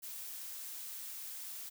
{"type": "noise", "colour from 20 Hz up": "blue", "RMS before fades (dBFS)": -45, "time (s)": [0.02, 1.7], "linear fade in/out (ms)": 20, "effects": []}